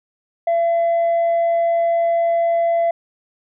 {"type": "tone", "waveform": "sine", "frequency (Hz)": 676, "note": "E5", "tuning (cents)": 43, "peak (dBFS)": -12, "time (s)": [0.47, 2.91], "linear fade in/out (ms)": 5, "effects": ["tanh soft clip ceiling -13 dBFS"]}